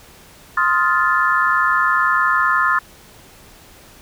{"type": "chord", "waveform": "sine", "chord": "F dominant seventh", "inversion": "second", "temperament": "just", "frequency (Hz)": [1047.7, 1257.2, 1396.9, 1746.1], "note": ["C6", "Eb6", "F6", "A6"], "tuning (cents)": [2, 18, 0, -14], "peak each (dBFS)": -19, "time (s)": [0.57, 2.79], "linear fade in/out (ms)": 5, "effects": ["pink hiss -45 dBFS RMS until 4.01 s"]}